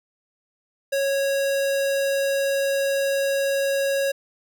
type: tone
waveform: square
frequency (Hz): 551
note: C#5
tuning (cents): -11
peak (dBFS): -21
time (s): 0.92-4.12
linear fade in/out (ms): 10
effects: none